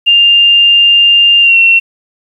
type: tone with pitch glide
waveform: sine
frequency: 2800 to 2720 Hz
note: F7 to F7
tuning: +4 to -46 cents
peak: -3 dBFS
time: 0.06-1.8 s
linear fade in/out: 20 ms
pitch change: -50 cents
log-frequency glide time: 1.41-1.57 s
effects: 7-bit